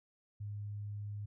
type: tone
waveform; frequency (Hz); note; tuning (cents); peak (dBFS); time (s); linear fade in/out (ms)
sine; 103.2; G#2; -10; -39; 0.4-1.26; 10
effects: none